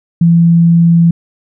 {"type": "tone", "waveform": "sine", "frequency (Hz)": 168.6, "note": "E3", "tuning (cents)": 39, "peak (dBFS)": -4, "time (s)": [0.21, 1.11], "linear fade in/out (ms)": 5, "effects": []}